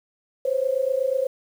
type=tone pair together; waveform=sine; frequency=513.8 / 542 Hz; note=C5 / C#5; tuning=-32 / -39 cents; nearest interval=minor second; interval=93 cents; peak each=-23 dBFS; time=0.45-1.27 s; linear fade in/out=5 ms; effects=8-bit